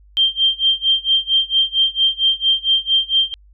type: tone with tremolo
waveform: sine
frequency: 3162 Hz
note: G7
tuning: 14 cents sharp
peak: -10 dBFS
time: 0.17-3.34 s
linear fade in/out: 0 ms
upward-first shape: sine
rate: 4.4 Hz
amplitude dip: 95%
effects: added 50 Hz sine -45 dBFS peak until 3.53 s